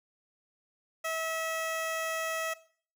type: tone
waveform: 15% pulse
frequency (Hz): 647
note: E5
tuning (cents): -32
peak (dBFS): -25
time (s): 1.04-2.54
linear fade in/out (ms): 10
effects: noise-tail reverb RT60 0.5 s tail -18 dB re dry